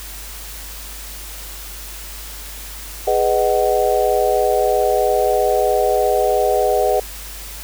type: chord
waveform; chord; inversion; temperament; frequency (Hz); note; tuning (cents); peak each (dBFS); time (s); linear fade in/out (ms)
sine; G# minor seventh; none; just; 415.3 / 498.4 / 623 / 747.5; G#4 / B4 / D#5 / F#5; 0 / +16 / +2 / +17; -19; 3.07-7; 5
effects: added 50 Hz sine -34 dBFS peak until 7.63 s + white hiss -34 dBFS RMS until 7.63 s